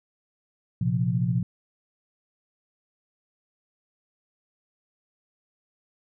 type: chord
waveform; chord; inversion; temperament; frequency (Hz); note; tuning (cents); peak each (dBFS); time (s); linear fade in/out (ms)
sine; Bb suspended second; none; equal; 116.54 / 130.81 / 174.61; Bb2 / C3 / F3; 0 / 0 / 0; -26; 0.81-1.43; 5
effects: none